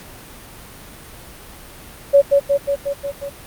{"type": "tone with echo", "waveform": "sine", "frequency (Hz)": 562, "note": "C#5", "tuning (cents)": 24, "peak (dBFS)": -6, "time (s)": [2.13, 2.22], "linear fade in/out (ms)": 20, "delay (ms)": 180, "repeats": 6, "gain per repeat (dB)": -3, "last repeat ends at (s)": 3.3, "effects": ["pink hiss -39 dBFS RMS until 3.46 s", "Opus 48 kbps"]}